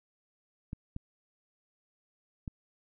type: clicks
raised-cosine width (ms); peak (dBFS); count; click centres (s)
5; -25; 3; 0.731 / 0.964 / 2.478
effects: none